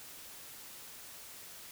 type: silence
effects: white hiss -50 dBFS RMS until 1.71 s